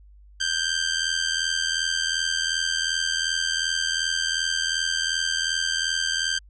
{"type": "tone with amplitude modulation", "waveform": "15% pulse", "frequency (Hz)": 1571, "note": "G6", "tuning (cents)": 3, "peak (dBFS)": -13, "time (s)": [0.4, 6.39], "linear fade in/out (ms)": 10, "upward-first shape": "sine", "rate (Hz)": 82.7, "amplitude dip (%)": 70, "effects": ["added 50 Hz sine -47 dBFS peak until 6.49 s", "resampled to 22050 Hz"]}